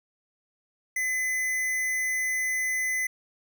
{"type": "tone", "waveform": "square", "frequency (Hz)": 2025, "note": "B6", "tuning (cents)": 43, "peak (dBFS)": -26, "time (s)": [0.96, 3.07], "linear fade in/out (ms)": 5, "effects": []}